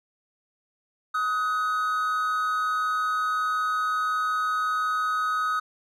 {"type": "tone pair together", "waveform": "triangle", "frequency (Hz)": [1262, 1483.5], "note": ["D#6", "F#6"], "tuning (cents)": [24, 4], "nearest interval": "minor third", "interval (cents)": 280, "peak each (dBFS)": [-22, -29], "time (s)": [1.14, 5.6], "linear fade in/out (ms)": 10, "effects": []}